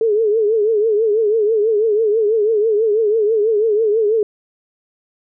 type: tone with vibrato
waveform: sine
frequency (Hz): 432.5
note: A4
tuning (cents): -30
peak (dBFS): -12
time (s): 0.01-4.23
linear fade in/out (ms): 2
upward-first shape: triangle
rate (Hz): 6.1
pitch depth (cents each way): 120
effects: none